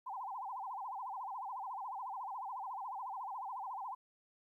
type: tone with vibrato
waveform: sine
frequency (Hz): 889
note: A5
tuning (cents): +18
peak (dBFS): -40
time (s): 0.06-3.95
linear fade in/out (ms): 10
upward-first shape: sine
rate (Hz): 14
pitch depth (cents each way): 270
effects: 13-bit